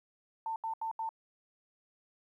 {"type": "tone bursts", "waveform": "sine", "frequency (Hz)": 896, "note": "A5", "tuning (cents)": 31, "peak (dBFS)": -33, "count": 4, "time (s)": [0.46, 1.091], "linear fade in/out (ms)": 2, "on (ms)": 100, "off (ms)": 77, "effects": ["12-bit"]}